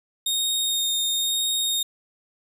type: tone with vibrato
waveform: sawtooth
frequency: 3700 Hz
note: A#7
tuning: 14 cents flat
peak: -19 dBFS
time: 0.26-1.83 s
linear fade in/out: 5 ms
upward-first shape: sine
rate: 1 Hz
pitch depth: 10 cents each way
effects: 9-bit